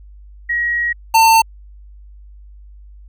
sine / square tone pair in turn, 1900 / 898.3 Hz, A#6 / A5, +33 / +36 cents, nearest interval octave + minor second, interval 1297 cents, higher first, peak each -15 / -8 dBFS, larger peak second, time 0.49-0.93 / 1.14-1.42 s, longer first, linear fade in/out 10 ms, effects added 50 Hz sine -37 dBFS peak until 3.08 s

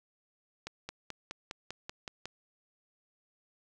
accelerating click train, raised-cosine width 0.2 ms, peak -22 dBFS, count 9, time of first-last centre 0.67-2.256 s, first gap 220 ms, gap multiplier 0.97, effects none

